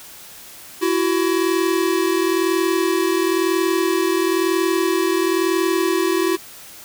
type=tone pair together; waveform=square; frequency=334.4 / 375.4 Hz; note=E4 / F#4; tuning=+25 / +25 cents; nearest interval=major second; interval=200 cents; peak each=-20 dBFS; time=0.81-6.37 s; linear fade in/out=20 ms; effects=white hiss -40 dBFS RMS until 6.84 s